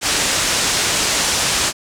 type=low-pass noise; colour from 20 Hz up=white; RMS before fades=-18 dBFS; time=0.01-1.73 s; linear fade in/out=50 ms; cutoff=8200 Hz; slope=24 dB/octave; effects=none